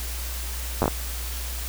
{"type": "slowing click train", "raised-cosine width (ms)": 1, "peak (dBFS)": -7, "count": 5, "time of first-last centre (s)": [0.82, 0.88], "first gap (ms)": 9, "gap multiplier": 1.35, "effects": ["added 60 Hz sine -30 dBFS peak until 1.68 s", "white hiss -35 dBFS RMS until 1.68 s"]}